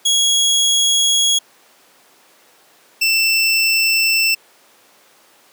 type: tone pair in turn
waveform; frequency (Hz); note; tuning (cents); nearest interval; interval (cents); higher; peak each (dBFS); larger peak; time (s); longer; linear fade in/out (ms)
25% pulse; 3322 / 2670; G#7 / E7; 0 / +22; major third; 378; first; -9; neither; 0.05-1.39 / 3.01-4.35; neither; 10
effects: pink hiss -50 dBFS RMS until 5.52 s + high-pass 400 Hz 12 dB/octave